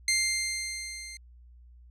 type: tone with level ramp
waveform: 15% pulse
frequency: 2100 Hz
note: C7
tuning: 6 cents sharp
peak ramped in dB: -16 to -35 dBFS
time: 0.08-1.17 s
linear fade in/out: 2 ms
effects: added 60 Hz sine -50 dBFS peak until 1.9 s + low-pass 12000 Hz 12 dB/octave